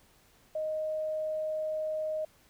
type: tone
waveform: sine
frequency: 622.3 Hz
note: D#5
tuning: in tune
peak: -30 dBFS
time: 0.55-2.25 s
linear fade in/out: 5 ms
effects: pink hiss -63 dBFS RMS until 2.49 s